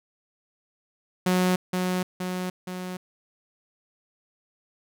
sawtooth tone with echo, 182.7 Hz, F#3, 22 cents flat, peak -16 dBFS, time 1.26-1.56 s, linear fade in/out 5 ms, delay 470 ms, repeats 3, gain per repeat -4 dB, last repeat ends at 2.97 s, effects none

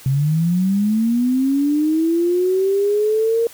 sine linear sweep, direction up, 130.2 to 466.2 Hz, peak -14 dBFS, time 0.06-3.47 s, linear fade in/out 2 ms, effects white hiss -42 dBFS RMS until 3.53 s

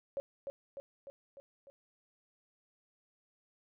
sine tone with echo, 554.4 Hz, C#5, in tune, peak -33 dBFS, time 0.17-0.2 s, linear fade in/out 0 ms, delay 300 ms, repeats 5, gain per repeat -4 dB, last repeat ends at 1.7 s, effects none

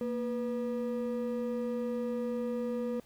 triangle ring-modulated tone, 361.8 Hz, F#4, 39 cents flat, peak -26 dBFS, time 0.01-3 s, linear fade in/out 2 ms, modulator 129 Hz, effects pink hiss -62 dBFS RMS until 3.05 s

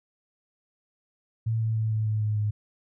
sine tone with pitch steps, 112.8 / 111.5 / 110.22 / 108.96 / 107.71 / 106.47 / 105.25 Hz, A2 / A2 / A2 / A2 / A2 / G#2 / G#2, +44 / +23 / +3 / -16 / -36 / +44 / +24 cents, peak -23 dBFS, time 1.46-2.51 s, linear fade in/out 10 ms, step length 150 ms, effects none

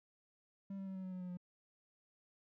triangle tone with pitch steps, 196 / 193.41 / 190.86 / 188.34 / 185.86 / 183.4 / 180.98 / 178.59 Hz, G3 / G3 / G3 / F#3 / F#3 / F#3 / F#3 / F3, 0 / -23 / -46 / +31 / +8 / -15 / -38 / +39 cents, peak -40 dBFS, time 0.7-1.372 s, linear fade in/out 5 ms, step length 84 ms, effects none

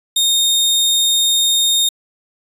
sawtooth tone, 3686 Hz, A#7, 20 cents flat, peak -9 dBFS, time 0.16-1.89 s, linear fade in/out 5 ms, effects resampled to 32000 Hz

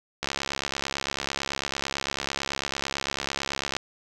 click train, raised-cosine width 0.2 ms, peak -10 dBFS, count 245, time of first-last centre 0.23-3.766 s, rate 69 Hz, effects none

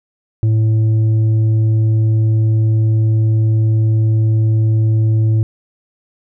sine tone with tanh clipping, 110 Hz, A2, in tune, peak -11 dBFS, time 0.43-5.43 s, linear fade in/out 0 ms, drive 5 dB, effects none

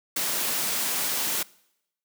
white high-pass noise, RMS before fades -27 dBFS, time 0.16-1.43 s, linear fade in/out 5 ms, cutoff 140 Hz, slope 48 dB/octave, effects noise-tail reverb RT60 0.8 s tail -23 dB re dry

